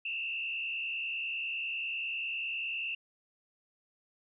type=tone with frequency modulation; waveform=sine; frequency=2705 Hz; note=E7; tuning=44 cents sharp; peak=-33 dBFS; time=0.05-2.95 s; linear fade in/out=5 ms; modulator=70.1 Hz; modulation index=1.5; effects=none